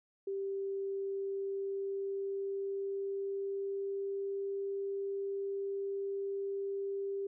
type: tone with pitch glide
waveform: sine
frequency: 392 to 395.2 Hz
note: G4 to G4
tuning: 0 to +14 cents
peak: -34 dBFS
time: 0.27-7.27 s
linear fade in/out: 5 ms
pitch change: +14 cents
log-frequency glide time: 0.82-4.56 s
effects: none